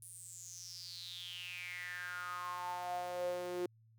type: tone with high-pass filter sweep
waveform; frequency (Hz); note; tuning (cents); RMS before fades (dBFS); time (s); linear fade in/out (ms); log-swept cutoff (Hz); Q
sawtooth; 178.4; F3; +37; -43; 0.02-3.66; 2; 10000 to 370; 8.2
effects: added 112 Hz sine -63 dBFS peak until 3.98 s